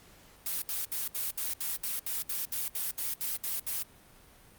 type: noise bursts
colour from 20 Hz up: blue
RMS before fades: -33 dBFS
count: 15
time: 0.46-3.826 s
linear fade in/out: 2 ms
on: 160 ms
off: 69 ms
effects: pink hiss -57 dBFS RMS until 4.58 s + Opus 48 kbps